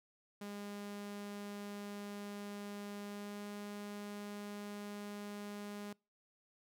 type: tone with pitch glide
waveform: sawtooth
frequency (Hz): 203.9 to 205.4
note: G#3 to G#3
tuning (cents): -32 to -19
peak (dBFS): -40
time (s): 0.41-5.93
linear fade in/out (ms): 5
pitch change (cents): +13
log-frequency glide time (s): 3.04-3.45
effects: noise-tail reverb RT60 0.3 s tail -26 dB re dry